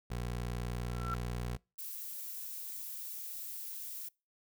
20% pulse tone, 60.1 Hz, B1, 46 cents flat, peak -31 dBFS, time 0.1-1.57 s, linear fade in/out 10 ms
sine tone with exponential growth, 1348 Hz, E6, 38 cents sharp, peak -32 dBFS, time 0.8-1.14 s, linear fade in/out 0 ms, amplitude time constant 73 ms
violet noise, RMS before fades -43 dBFS, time 1.78-4.09 s, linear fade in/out 10 ms
effects noise-tail reverb RT60 0.3 s tail -26 dB re dry

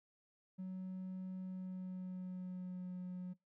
triangle tone with pitch glide, 186.2 to 181.53 Hz, F#3 to F#3, +11 to -33 cents, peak -39 dBFS, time 0.58-3.34 s, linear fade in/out 20 ms, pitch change -44 cents, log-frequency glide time 1.39-2.95 s, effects noise-tail reverb RT60 0.2 s tail -25 dB re dry + tanh soft clip ceiling -37 dBFS

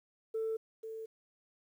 sine tone with echo, 444.4 Hz, A4, 17 cents sharp, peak -31 dBFS, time 0.34-0.57 s, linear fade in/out 10 ms, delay 490 ms, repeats 1, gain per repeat -9 dB, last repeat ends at 1.06 s, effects tanh soft clip ceiling -29 dBFS + 11-bit

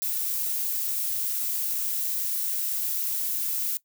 violet noise, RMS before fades -28 dBFS, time 0.02-3.77 s, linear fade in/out 0 ms, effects noise-tail reverb RT60 0.1 s tail -19 dB re dry

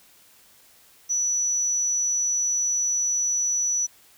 sine tone, 5920 Hz, F#8, in tune, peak -21 dBFS, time 1.09-3.87 s, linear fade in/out 20 ms, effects white hiss -55 dBFS RMS until 4.17 s

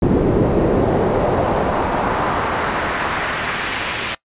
brown noise with band-pass filter sweep, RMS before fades -18 dBFS, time 0.02-4.15 s, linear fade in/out 5 ms, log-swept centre 310 to 2800 Hz, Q 1.2, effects noise-tail reverb RT60 0.1 s tail -21 dB re dry + resampled to 8000 Hz

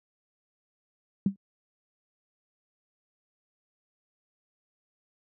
sine tone with exponential decay, 196 Hz, G3, in tune, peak -17 dBFS, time 1.26-1.36 s, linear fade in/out 2 ms, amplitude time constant 21 ms, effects high-pass 80 Hz 12 dB/octave

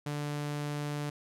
sawtooth tone, 146.83 Hz, D3, in tune, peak -29 dBFS, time 0.06-1.1 s, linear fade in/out 5 ms, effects low-pass 12000 Hz 12 dB/octave

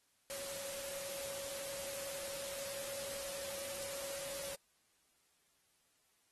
sine tone in noise, 554.4 Hz, C#5, in tune, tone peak -46 dBFS, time 0.3-4.55 s, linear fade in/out 0 ms, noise white, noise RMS -45 dBFS, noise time 0.3-4.55 s, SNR -4 dB, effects white hiss -75 dBFS RMS until 6.31 s + AAC 32 kbps

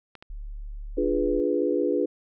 clicks, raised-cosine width 0.3 ms, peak -27 dBFS, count 2, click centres 0.153 / 0.225 s
sine tone, 36.31 Hz, D1, 19 cents flat, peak -33 dBFS, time 0.3-1.4 s, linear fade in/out 0 ms
sine chord, D diminished seventh, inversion none, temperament equal, 293.7 / 349.2 / 415.3 / 493.9 Hz, D4 / F4 / Ab4 / Cb5, 0 / 0 / 0 / 0 cents, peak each -27 dBFS, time 0.97-2.06 s, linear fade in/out 10 ms
effects none

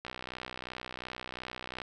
click train, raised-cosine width 0.3 ms, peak -23 dBFS, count 112, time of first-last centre 0.05-1.818 s, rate 62.8 Hz, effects none

